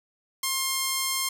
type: tone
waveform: 5% pulse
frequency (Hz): 1063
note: C6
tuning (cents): +27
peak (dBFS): -13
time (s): 0.43-1.29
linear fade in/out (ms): 5
effects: 9-bit